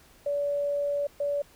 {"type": "tone bursts at uneven times", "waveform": "sine", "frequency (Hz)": 574, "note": "D5", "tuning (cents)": -40, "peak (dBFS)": -25, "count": 2, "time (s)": [[0.26, 1.07], [1.2, 1.42]], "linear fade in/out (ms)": 5, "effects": ["pink hiss -57 dBFS RMS until 1.55 s"]}